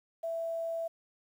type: tone with quantisation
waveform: sine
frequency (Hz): 662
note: E5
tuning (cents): +7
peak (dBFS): -32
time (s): 0.23-0.88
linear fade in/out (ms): 10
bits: 10
effects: none